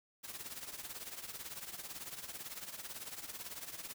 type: noise with tremolo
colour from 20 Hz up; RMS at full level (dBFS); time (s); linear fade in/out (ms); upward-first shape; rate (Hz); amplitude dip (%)
white; -43; 0.23-3.94; 20; triangle; 18; 80
effects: none